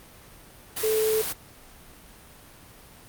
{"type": "tone in noise", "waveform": "sine", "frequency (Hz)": 436.7, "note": "A4", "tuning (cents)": -13, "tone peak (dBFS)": -21, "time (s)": [0.83, 1.22], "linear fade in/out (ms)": 10, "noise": "white", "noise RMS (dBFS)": -30, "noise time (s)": [0.76, 1.33], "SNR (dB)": 6, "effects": ["pink hiss -49 dBFS RMS until 3.08 s", "Opus 32 kbps"]}